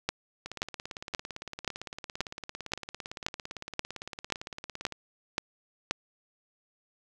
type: two click trains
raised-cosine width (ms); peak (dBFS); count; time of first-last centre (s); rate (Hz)
0.2; -21 / -10; 80 / 12; 0.46-4.923 / 0.09-5.91; 17.7 / 1.89
effects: none